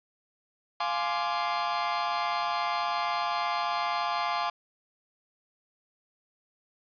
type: chord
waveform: 40% pulse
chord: D half-diminished seventh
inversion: first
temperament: equal with one note detuned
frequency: 698.5 / 838.3 / 1046.5 / 1174.7 Hz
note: F5 / Ab5 / C6 / D6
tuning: 0 / +16 / 0 / 0 cents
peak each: -32 dBFS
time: 0.8-4.5 s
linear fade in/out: 5 ms
effects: resampled to 11025 Hz + 8-bit